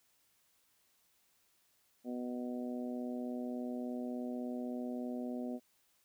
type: harmonic tone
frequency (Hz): 123.47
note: B2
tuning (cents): 0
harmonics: 2 / 3 / 4 / 5 / 6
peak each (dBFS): -38 / -47 / -48 / -47 / -53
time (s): 2.04-5.6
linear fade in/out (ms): 50
effects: white hiss -73 dBFS RMS until 6.04 s